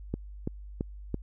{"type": "click train", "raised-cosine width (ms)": 3, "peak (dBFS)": -17, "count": 4, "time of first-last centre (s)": [0.14, 1.143], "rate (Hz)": 2.99, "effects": ["added 50 Hz sine -41 dBFS peak until 1.22 s"]}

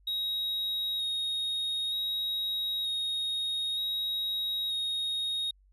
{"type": "tone with vibrato", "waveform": "triangle", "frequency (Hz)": 3768, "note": "A#7", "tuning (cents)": 18, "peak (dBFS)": -28, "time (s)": [0.07, 5.51], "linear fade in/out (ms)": 5, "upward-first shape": "square", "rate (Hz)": 0.54, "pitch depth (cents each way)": 14, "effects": ["added 48 Hz sine -59 dBFS peak until 5.72 s"]}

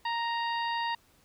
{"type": "harmonic tone", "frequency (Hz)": 932.3, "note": "A#5", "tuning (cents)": 0, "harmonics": [1, 2, 3, 4, 5], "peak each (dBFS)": [-30, -36, -40, -42, -44], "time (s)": [0.05, 0.95], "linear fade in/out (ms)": 5, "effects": ["pink hiss -64 dBFS RMS until 1.24 s"]}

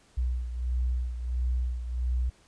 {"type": "beating tone pair", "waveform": "sine", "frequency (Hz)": [61.4, 62.9], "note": ["B1", "B1"], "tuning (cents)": [-9, 32], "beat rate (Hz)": 1.5, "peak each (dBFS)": [-27, -34], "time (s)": [0.17, 2.3], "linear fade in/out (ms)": 10, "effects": ["pink hiss -61 dBFS RMS until 2.47 s", "resampled to 22050 Hz"]}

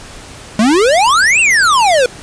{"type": "exponential two-way sweep", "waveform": "square", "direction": "up then down", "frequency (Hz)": [203.5, 2793, 475.6], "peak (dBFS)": -8, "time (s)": [0.59, 2.06], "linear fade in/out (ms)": 2, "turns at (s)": 1.4, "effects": ["pink hiss -33 dBFS RMS until 2.22 s", "resampled to 22050 Hz"]}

